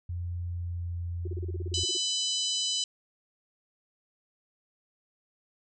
sine tone with pitch glide, 87.31 to 86.46 Hz, F2 to F2, 0 to -17 cents, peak -31 dBFS, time 0.09-1.84 s, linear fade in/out 5 ms, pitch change -17 cents, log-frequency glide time 0.44-0.96 s
sine tone bursts, 361.7 Hz, F#4, 39 cents flat, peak -35 dBFS, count 13, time 1.25-1.971 s, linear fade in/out 5 ms, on 25 ms, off 33 ms
harmonic tone, 999 Hz, B5, 20 cents sharp, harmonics 3 / 4 / 5 / 6 / 7 / 8, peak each -31 / -33 / -35 / -37 / -38 / -39 dBFS, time 1.74-2.84 s, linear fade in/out 2 ms
effects none

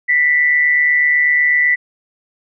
sine tone with amplitude modulation, 1975.5 Hz, B6, in tune, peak -8 dBFS, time 0.08-1.76 s, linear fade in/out 20 ms, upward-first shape sine, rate 148 Hz, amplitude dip 50%, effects none

